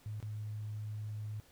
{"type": "tone with dropouts", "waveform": "sine", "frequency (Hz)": 106.4, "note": "G#2", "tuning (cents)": 42, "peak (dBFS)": -38, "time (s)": [0.06, 1.4], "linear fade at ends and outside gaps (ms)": 0, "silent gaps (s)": [0.202, 0.227], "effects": ["pink hiss -64 dBFS RMS until 1.51 s"]}